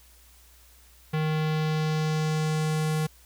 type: tone with low-pass filter sweep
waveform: square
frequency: 155.56 Hz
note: D#3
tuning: in tune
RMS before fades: -26 dBFS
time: 1.13-3.07 s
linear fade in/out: 10 ms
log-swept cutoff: 2900 to 12000 Hz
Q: 1.2
effects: added 60 Hz sine -55 dBFS peak until 3.25 s + white hiss -57 dBFS RMS until 3.25 s